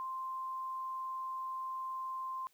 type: tone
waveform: sine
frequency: 1046.5 Hz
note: C6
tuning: in tune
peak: -37 dBFS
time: 0-2.47 s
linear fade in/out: 0 ms
effects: white hiss -71 dBFS RMS until 2.53 s